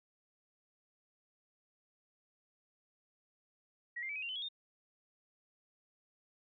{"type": "tone with pitch steps", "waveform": "sine", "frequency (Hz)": [1914, 2099, 2303, 2526, 2770, 3038, 3332, 3655], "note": ["A#6", "C7", "D7", "D#7", "F7", "F#7", "G#7", "A#7"], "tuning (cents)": [45, 5, -34, 26, -15, 45, 5, -35], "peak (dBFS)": -38, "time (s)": [3.96, 4.488], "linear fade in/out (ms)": 10, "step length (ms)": 66, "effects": []}